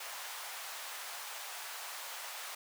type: high-pass noise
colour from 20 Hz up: pink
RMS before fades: -44 dBFS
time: 0-2.55 s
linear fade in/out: 5 ms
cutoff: 720 Hz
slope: 24 dB/octave
effects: none